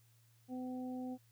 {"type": "harmonic tone", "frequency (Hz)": 253.7, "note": "B3", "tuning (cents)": 47, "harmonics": [1, 2, 3], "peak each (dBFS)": [-40, -50, -51], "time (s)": [0.48, 1.18], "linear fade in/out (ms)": 50, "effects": ["added 115 Hz sine -66 dBFS peak until 1.31 s", "white hiss -73 dBFS RMS until 1.31 s"]}